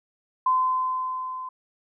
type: tone with level ramp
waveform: sine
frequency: 1027 Hz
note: C6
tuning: 33 cents flat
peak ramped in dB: -17 to -32 dBFS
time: 0.46-1.49 s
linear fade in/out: 5 ms
effects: none